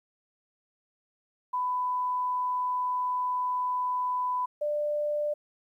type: tone pair in turn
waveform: sine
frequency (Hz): 998 / 593.4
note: B5 / D5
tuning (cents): +18 / +18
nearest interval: major sixth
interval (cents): 900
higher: first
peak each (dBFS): -26 / -26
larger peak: neither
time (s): 1.53-4.46 / 4.61-5.34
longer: first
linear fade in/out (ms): 10
effects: 11-bit